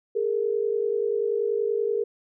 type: tone pair together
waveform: sine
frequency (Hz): 411.7 / 462.1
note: G#4 / A#4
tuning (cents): -15 / -15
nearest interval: major second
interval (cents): 200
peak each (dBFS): -25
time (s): 0.15-2.04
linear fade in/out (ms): 10
effects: none